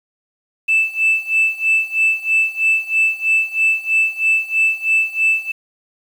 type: tone with tremolo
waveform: sine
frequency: 2639 Hz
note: E7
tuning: 1 cent sharp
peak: -9 dBFS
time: 0.68-5.52 s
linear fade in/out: 10 ms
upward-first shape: sine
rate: 3.1 Hz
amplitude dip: 90%
effects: tanh soft clip ceiling -8 dBFS + 7-bit